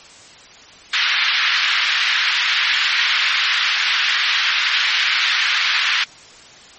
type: band-pass noise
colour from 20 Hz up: pink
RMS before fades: -18 dBFS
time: 0.93-6.04 s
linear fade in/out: 5 ms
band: 1500 to 4200 Hz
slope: 24 dB/octave
effects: white hiss -42 dBFS RMS until 6.78 s + MP3 32 kbps